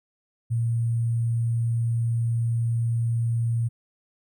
sine tone with sample-and-hold, 116.2 Hz, A#2, 5 cents flat, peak -21 dBFS, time 0.5-3.69 s, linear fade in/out 20 ms, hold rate 8820 Hz, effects none

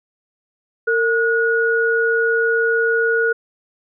sine tone pair together, 456.6 / 1452 Hz, A#4 / F#6, -36 / -33 cents, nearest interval octave + minor sixth, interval 2003 cents, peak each -17 dBFS, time 0.87-3.33 s, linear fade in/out 10 ms, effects none

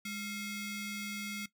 sawtooth ring-modulated tone, 1174.7 Hz, D6, in tune, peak -31 dBFS, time 0.05-1.46 s, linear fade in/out 5 ms, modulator 968 Hz, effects noise-tail reverb RT60 0.1 s tail -17 dB re dry

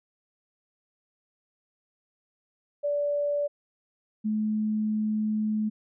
sine tone pair in turn, 580 / 214.7 Hz, D5 / A3, -22 / -42 cents, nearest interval octave + perfect fourth, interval 1720 cents, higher first, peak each -24 dBFS, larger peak neither, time 2.83-3.48 / 4.24-5.7 s, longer second, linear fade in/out 20 ms, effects none

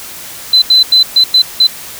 sine tone bursts at uneven times, 4037 Hz, B7, 37 cents sharp, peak -3 dBFS, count 6, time 0.53-0.62 / 0.7-0.83 / 0.92-1.03 / 1.16-1.24 / 1.34-1.42 / 1.6-1.67 s, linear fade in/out 5 ms, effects white hiss -28 dBFS RMS until 1.99 s

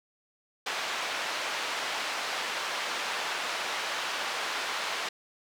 pink band-pass noise, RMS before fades -33 dBFS, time 0.66-5.09 s, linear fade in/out 5 ms, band 800 to 4500 Hz, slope 12 dB/octave, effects none

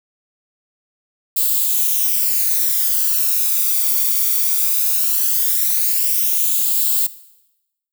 violet noise with flanger, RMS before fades -17 dBFS, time 1.36-7.07 s, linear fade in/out 10 ms, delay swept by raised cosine 0.25 to 0.88 ms, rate 0.18 Hz, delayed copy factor +0.6, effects noise-tail reverb RT60 0.9 s tail -17 dB re dry

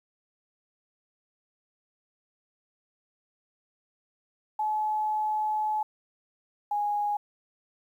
sine tone pair in turn, 856 / 827.3 Hz, A5 / G#5, -48 / -7 cents, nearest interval minor second, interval 59 cents, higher first, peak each -25 dBFS, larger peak neither, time 4.59-5.83 / 6.71-7.17 s, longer first, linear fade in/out 5 ms, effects 10-bit

